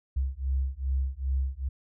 sine beating tone pair, 65.41 / 67.91 Hz, C2 / C#2, 0 / -35 cents, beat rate 2.5 Hz, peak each -29 dBFS, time 0.16-1.69 s, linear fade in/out 10 ms, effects none

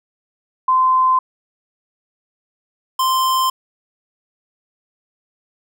sine / square tone pair in turn, 1033 / 1042.6 Hz, C6 / C6, -22 / -6 cents, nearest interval unison, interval 16 cents, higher second, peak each -11 / -15 dBFS, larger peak first, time 0.68-1.19 / 2.99-3.5 s, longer neither, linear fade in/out 5 ms, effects none

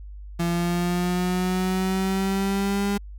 35% pulse linear sweep, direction up, 169.8 to 202 Hz, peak -20 dBFS, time 0.39-2.98 s, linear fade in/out 10 ms, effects added 50 Hz sine -36 dBFS peak until 3.18 s

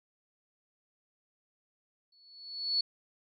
sine tone with exponential growth, 4415 Hz, C#8, 8 cents flat, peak -24 dBFS, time 2.12-2.81 s, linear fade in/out 5 ms, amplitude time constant 150 ms, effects none

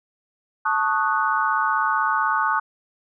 sine chord, D# half-diminished seventh, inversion second, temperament equal, 880 / 1108.7 / 1244.5 / 1480 Hz, A5 / C#6 / D#6 / F#6, 0 / 0 / 0 / 0 cents, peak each -24 dBFS, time 0.65-2.6 s, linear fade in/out 10 ms, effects none

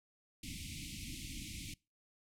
pink band-stop noise, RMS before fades -45 dBFS, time 0.43-1.74 s, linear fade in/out 5 ms, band 320 to 2100 Hz, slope 96 dB/octave, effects noise-tail reverb RT60 0.3 s tail -25 dB re dry + low-pass 11000 Hz 12 dB/octave

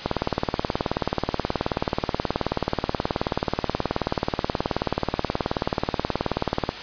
click train, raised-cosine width 1 ms, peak -7 dBFS, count 125, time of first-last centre 0.06-6.691 s, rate 18.7 Hz, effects white hiss -34 dBFS RMS until 6.82 s + resampled to 11025 Hz

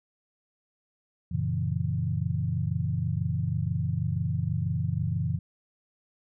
sine chord, F# dominant seventh, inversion none, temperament equal, 92.5 / 116.54 / 138.59 / 164.81 Hz, F#2 / A#2 / C#3 / E3, 0 / 0 / 0 / 0 cents, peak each -31 dBFS, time 1.31-5.39 s, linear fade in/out 10 ms, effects none

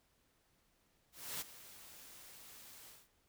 white noise with ADSR envelope, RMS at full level -41 dBFS, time 1.12-3.09 s, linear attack 290 ms, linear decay 19 ms, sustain -15 dB, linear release 210 ms, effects pink hiss -75 dBFS RMS until 3.28 s

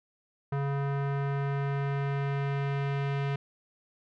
square tone with low-pass filter sweep, 139.8 Hz, C#3, 15 cents sharp, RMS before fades -30 dBFS, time 0.52-3.36 s, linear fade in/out 5 ms, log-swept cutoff 1400 to 2600 Hz, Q 1.3, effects none

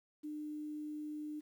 sine tone with quantisation, 301.4 Hz, D4, 45 cents sharp, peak -40 dBFS, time 0.23-1.41 s, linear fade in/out 20 ms, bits 11, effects none

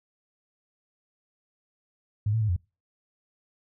sine tone with pitch steps, 104.8 / 112.3 / 107.6 / 88 Hz, G#2 / A2 / A2 / F2, +16 / +36 / -38 / +14 cents, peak -22 dBFS, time 2.26-2.564 s, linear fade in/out 5 ms, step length 76 ms, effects noise-tail reverb RT60 0.3 s tail -25 dB re dry

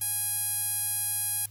sawtooth tone with band-pass filter, 824 Hz, G#5, 14 cents flat, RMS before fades -30 dBFS, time 0.01-1.46 s, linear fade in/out 5 ms, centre 11000 Hz, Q 7.1, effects added 105 Hz sine -47 dBFS peak until 1.5 s + white hiss -59 dBFS RMS until 1.5 s

